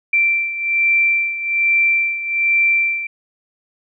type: beating tone pair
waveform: sine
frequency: 2349 / 2350.2 Hz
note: D7 / D7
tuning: 0 / +1 cents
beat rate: 1.2 Hz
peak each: -15 / -20 dBFS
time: 0.13-3.07 s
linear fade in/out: 5 ms
effects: none